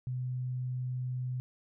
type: tone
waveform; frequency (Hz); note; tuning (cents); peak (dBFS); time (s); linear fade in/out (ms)
sine; 126.5; B2; +42; -32; 0.07-1.4; 0
effects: none